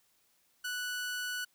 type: tone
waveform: sawtooth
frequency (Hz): 1480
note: F#6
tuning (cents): 0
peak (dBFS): -31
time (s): 0.64-1.45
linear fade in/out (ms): 10
effects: white hiss -71 dBFS RMS until 1.54 s